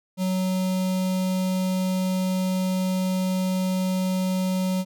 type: tone with notch filter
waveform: square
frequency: 186 Hz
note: F#3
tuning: 9 cents sharp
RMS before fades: -24 dBFS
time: 0.17-4.85 s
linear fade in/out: 50 ms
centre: 1600 Hz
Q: 1.1
effects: none